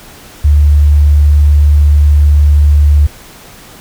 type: tone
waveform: sine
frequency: 73.42 Hz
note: D2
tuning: in tune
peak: -3 dBFS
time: 0.44-3.07 s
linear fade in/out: 10 ms
effects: pink hiss -35 dBFS RMS until 3.8 s